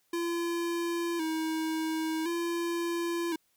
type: tone with vibrato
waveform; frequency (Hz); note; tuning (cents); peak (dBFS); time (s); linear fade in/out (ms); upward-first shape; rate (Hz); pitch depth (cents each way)
square; 329.6; E4; 0; -30; 0.13-3.36; 5; square; 0.47; 59
effects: white hiss -72 dBFS RMS until 3.56 s